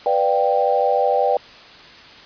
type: chord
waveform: sine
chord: G dominant seventh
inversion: first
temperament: equal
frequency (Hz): 493.9 / 587.3 / 698.5 / 784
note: B4 / D5 / F5 / G5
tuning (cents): 0 / 0 / 0 / 0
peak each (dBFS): -20 / -20 / -24 / -19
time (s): 0.06-1.37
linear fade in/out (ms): 2
effects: white hiss -42 dBFS RMS until 2.25 s + resampled to 11025 Hz